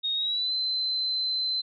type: tone with pitch glide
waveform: sine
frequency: 3729 to 4067 Hz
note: A#7 to C8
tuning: 0 to -50 cents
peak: -25 dBFS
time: 0.03-1.62 s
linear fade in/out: 20 ms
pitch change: +150 cents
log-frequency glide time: 0.14-0.52 s
effects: none